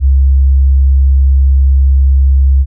sine tone, 67.5 Hz, C#2, 45 cents flat, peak -4 dBFS, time 0-2.66 s, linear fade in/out 50 ms, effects none

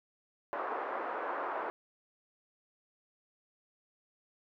white band-pass noise, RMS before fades -37 dBFS, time 0.53-1.7 s, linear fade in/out 0 ms, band 380 to 1300 Hz, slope 24 dB/octave, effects none

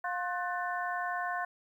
harmonic tone with a mistuned harmonic, 354.8 Hz, F4, 27 cents sharp, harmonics 2 / 3 / 4 / 5, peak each -35 / -37 / -38 / -39 dBFS, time 0.04-1.45 s, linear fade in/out 5 ms, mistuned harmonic 4, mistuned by +90 cents, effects 11-bit

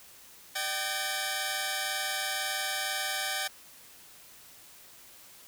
10% pulse tone cluster, 604 / 770 / 1643 / 1790 Hz, D5 / G5 / G#6 / A6, +48 / -31 / -19 / +29 cents, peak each -31 / -25 / -29 / -28 dBFS, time 0.55-3.48 s, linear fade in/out 10 ms, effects white hiss -53 dBFS RMS until 5.47 s

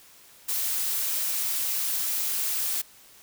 blue noise with amplitude modulation, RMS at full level -26 dBFS, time 0.48-2.82 s, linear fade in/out 10 ms, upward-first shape sine, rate 200 Hz, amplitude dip 35%, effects white hiss -53 dBFS RMS until 3.22 s

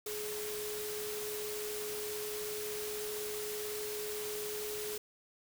sine tone in noise, 421.8 Hz, G#4, 27 cents sharp, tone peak -39 dBFS, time 0.06-4.98 s, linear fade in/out 5 ms, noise white, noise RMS -42 dBFS, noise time 0.06-4.98 s, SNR 0 dB, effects none

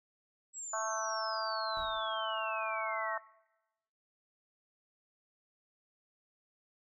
sine exponential sweep, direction down, 7780 to 1810 Hz, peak -40 dBFS, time 0.53-3.2 s, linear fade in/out 50 ms
harmonic tone, 220 Hz, A3, in tune, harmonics 3 / 4 / 5 / 6 / 7, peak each -38 / -41 / -38 / -41 / -43 dBFS, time 0.73-3.18 s, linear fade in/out 5 ms
brown noise with exponential decay, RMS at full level -47 dBFS, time 1.77-2.28 s, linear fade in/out 0 ms, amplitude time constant 110 ms
effects noise-tail reverb RT60 1.0 s tail -22 dB re dry

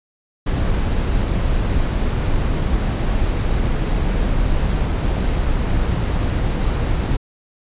brown noise, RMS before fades -18 dBFS, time 0.46-7.17 s, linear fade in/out 10 ms, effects resampled to 8000 Hz

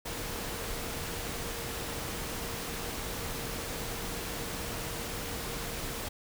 sine tone in noise, 466.6 Hz, A#4, 2 cents sharp, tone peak -46 dBFS, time 0.05-6.09 s, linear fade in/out 10 ms, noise pink, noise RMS -37 dBFS, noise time 0.05-6.09 s, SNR -12 dB, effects none

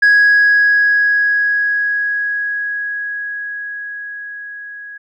sine tone with level ramp, 1661.2 Hz, G#6, in tune, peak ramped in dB -4 to -29 dBFS, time 0.02-4.98 s, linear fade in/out 10 ms, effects tanh soft clip ceiling -5 dBFS

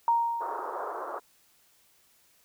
sine tone with exponential decay, 932.3 Hz, A#5, in tune, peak -19 dBFS, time 0.08-1.19 s, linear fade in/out 1 ms, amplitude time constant 240 ms
white band-pass noise, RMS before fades -36 dBFS, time 0.4-1.2 s, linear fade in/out 20 ms, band 360 to 1300 Hz, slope 48 dB/octave
effects white hiss -64 dBFS RMS until 2.44 s

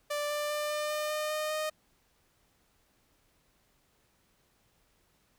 sawtooth tone with pitch steps, 588 / 592.1 / 596.2 / 600.4 / 604.5 / 608.7 / 613 / 617.2 Hz, D5 / D5 / D5 / D5 / D5 / D#5 / D#5 / D#5, +2 / +14 / +26 / +38 / +50 / -38 / -26 / -14 cents, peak -27 dBFS, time 0.1-1.7 s, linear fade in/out 10 ms, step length 200 ms, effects pink hiss -70 dBFS RMS until 5.38 s

